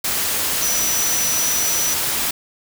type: tone in noise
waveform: sine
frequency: 5910 Hz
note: F#8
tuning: 3 cents flat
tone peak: -20 dBFS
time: 0.62-1.94 s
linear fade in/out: 5 ms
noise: white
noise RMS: -21 dBFS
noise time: 0.04-2.31 s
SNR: -2 dB
effects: none